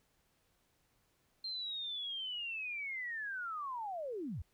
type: linear sweep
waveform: sine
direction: down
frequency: 4186 to 58.27 Hz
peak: -38 dBFS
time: 1.44-4.42 s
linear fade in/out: 5 ms
effects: pink hiss -75 dBFS RMS until 4.53 s